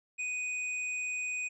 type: tone with tanh clipping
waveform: sine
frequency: 2489 Hz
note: D#7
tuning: in tune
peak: -34 dBFS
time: 0.18-1.49 s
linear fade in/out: 20 ms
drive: 16 dB
effects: resampled to 24000 Hz